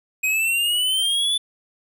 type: exponential sweep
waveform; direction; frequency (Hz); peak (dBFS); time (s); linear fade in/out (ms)
square; up; 2510 to 3500; -19; 0.23-1.38; 10
effects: none